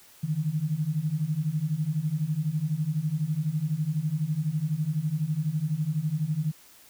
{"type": "beating tone pair", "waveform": "sine", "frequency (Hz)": [147.1, 159.1], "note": ["D3", "D#3"], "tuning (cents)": [3, 39], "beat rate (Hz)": 12, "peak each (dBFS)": [-29, -27], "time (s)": [0.23, 6.52], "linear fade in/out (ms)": 10, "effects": ["white hiss -54 dBFS RMS until 6.89 s"]}